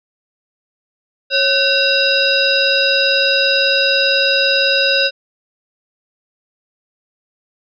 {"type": "harmonic tone with a mistuned harmonic", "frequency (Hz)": 549, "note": "C#5", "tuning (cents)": -17, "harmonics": [1, 3, 5, 7, 9], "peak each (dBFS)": [-18, -18, -18, -18, -18], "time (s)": [1.3, 5.11], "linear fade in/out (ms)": 50, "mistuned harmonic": 3, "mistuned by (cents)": -140, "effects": []}